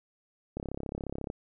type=click train; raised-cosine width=2 ms; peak=-22 dBFS; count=26; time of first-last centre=0.57-1.301 s; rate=34.2 Hz; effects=none